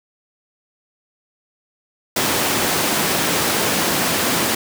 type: high-pass noise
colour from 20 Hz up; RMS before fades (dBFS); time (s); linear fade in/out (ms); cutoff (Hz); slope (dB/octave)
pink; -19; 2.16-4.55; 5; 190; 12
effects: none